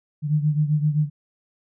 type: beating tone pair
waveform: sine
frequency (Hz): 149.1 / 156.8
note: D3 / D#3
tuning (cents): +27 / +14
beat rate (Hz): 7.7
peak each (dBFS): -19 / -24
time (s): 0.22-1.1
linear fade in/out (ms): 50
effects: none